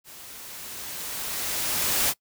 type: noise with level ramp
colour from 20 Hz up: white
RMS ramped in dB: -45 to -22 dBFS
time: 0.04-2.14 s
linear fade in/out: 50 ms
effects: noise-tail reverb RT60 0.1 s tail -22 dB re dry